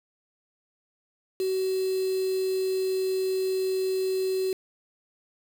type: tone with quantisation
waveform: sine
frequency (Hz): 377.1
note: F#4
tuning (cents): +33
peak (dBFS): -24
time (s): 1.4-4.53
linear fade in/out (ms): 2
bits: 6
effects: none